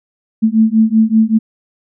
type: beating tone pair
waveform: sine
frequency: 218.4 / 223.6 Hz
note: A3 / A3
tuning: -13 / +28 cents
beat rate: 5.2 Hz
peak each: -11 dBFS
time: 0.42-1.39 s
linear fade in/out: 20 ms
effects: none